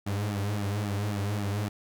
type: tone with flanger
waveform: sawtooth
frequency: 102.2 Hz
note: G#2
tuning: 27 cents flat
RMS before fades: -30 dBFS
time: 0.06-1.69 s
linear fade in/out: 10 ms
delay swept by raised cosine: 1.9 to 6.4 ms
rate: 3.7 Hz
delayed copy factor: -1
effects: none